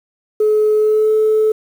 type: tone with pitch glide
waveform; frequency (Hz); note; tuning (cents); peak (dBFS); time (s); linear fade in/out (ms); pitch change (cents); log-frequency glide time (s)
sine; 427.3 to 433.5; G#4 to A4; +49 to -26; -9; 0.4-1.52; 5; +25; 0.75-1.12
effects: tanh soft clip ceiling -7 dBFS + 7-bit